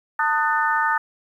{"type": "harmonic tone with a mistuned harmonic", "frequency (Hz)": 298.3, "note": "D4", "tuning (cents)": 27, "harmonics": [3, 4, 5, 6], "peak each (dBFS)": [-22, -23, -24, -25], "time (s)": [0.19, 0.98], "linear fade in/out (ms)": 5, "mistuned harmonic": 4, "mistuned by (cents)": 70, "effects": ["9-bit"]}